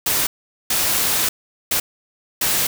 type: noise bursts at uneven times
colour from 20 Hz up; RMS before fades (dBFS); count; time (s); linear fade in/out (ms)
white; -19; 4; 0.06-0.27 / 0.7-1.29 / 1.71-1.8 / 2.41-2.67; 5
effects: none